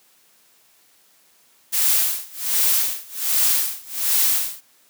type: noise with tremolo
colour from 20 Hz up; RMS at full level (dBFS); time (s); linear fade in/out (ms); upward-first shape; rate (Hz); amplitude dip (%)
blue; -17; 1.72-4.61; 20; sine; 1.3; 95
effects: white hiss -57 dBFS RMS until 4.89 s + high-pass 150 Hz 12 dB/octave